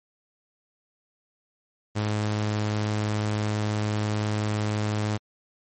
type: tone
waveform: sawtooth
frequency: 105.9 Hz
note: G#2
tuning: 34 cents sharp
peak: -20 dBFS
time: 1.95-5.18 s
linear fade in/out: 20 ms
effects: MP3 32 kbps